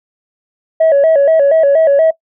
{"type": "tone with vibrato", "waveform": "sine", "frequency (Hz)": 601, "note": "D5", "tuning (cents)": 40, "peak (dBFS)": -4, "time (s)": [0.8, 2.11], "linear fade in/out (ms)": 10, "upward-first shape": "square", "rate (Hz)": 4.2, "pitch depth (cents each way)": 120, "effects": ["noise-tail reverb RT60 0.1 s tail -19 dB re dry", "tanh soft clip ceiling -4 dBFS"]}